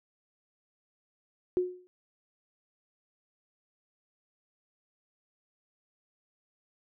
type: tone with exponential decay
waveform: sine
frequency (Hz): 362.6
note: F#4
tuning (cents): -35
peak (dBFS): -21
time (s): 1.57-1.87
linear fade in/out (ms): 0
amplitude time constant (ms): 65
effects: none